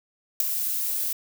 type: noise with ADSR envelope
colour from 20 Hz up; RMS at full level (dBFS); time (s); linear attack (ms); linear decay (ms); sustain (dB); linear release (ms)
violet; -17; 0.4-1.13; 3; 9; -10; 5
effects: none